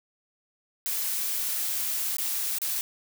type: noise with dropouts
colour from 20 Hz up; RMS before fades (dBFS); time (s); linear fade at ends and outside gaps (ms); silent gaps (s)
blue; -29; 0.86-2.81; 0; 2.168-2.184 / 2.585-2.617
effects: none